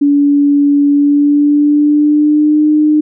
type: tone with pitch glide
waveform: sine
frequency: 286.3 to 303.3 Hz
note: D4 to D#4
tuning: -44 to -44 cents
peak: -6 dBFS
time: 0.01-3.01 s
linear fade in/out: 10 ms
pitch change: +100 cents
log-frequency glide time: 0.9-2.67 s
effects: none